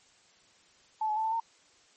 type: tone with pitch steps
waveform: sine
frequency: 871 / 852 / 880 / 886 / 913 Hz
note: A5 / G#5 / A5 / A5 / A#5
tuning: -18 / +44 / 0 / +12 / -36 cents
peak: -27 dBFS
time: 1.01-1.4 s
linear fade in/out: 5 ms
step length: 78 ms
effects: white hiss -62 dBFS RMS until 1.96 s + MP3 32 kbps